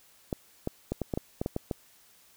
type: clicks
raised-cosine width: 2 ms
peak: -16 dBFS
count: 10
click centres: 0.328 / 0.674 / 0.92 / 1.017 / 1.138 / 1.175 / 1.415 / 1.461 / 1.564 / 1.712 s
effects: white hiss -60 dBFS RMS until 2.36 s